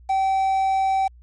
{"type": "tone with quantisation", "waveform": "triangle", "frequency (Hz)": 771, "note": "G5", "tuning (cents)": -29, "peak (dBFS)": -16, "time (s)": [0.09, 1.08], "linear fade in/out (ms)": 10, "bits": 7, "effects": ["added 60 Hz sine -45 dBFS peak until 1.22 s", "resampled to 22050 Hz"]}